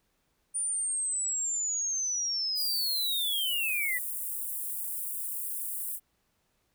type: linear sweep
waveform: sine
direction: down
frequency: 9370 to 1918 Hz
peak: -28 dBFS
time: 0.54-3.99 s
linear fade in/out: 20 ms
type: high-pass noise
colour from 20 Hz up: white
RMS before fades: -35 dBFS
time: 2.55-6 s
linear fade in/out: 50 ms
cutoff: 8600 Hz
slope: 48 dB/octave
effects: pink hiss -74 dBFS RMS until 6.74 s